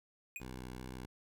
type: tone with exponential decay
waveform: square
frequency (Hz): 2479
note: D#7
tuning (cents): -7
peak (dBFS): -38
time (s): 0.36-0.45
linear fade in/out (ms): 1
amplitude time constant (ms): 19
type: tone with vibrato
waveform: 10% pulse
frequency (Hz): 63.1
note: B1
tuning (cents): +38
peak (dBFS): -36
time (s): 0.4-1.06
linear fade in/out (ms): 5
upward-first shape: square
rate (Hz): 2.6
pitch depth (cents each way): 14
effects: none